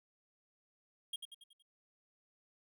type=tone with echo; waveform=square; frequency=3248 Hz; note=G#7; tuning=39 cents flat; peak=-38 dBFS; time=1.13-1.16 s; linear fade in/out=5 ms; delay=93 ms; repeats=5; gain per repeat=-6 dB; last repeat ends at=1.625 s; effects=none